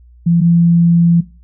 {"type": "tone pair in turn", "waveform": "sine", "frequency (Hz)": [170, 170], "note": ["F3", "F3"], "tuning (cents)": [-46, -46], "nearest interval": "unison", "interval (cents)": 0, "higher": "neither", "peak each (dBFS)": [-8, -7], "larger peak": "second", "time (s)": [[0.26, 0.41], [0.41, 1.21]], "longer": "second", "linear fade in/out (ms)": 10, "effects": ["noise-tail reverb RT60 0.3 s tail -17 dB re dry", "added 60 Hz sine -40 dBFS peak until 1.43 s"]}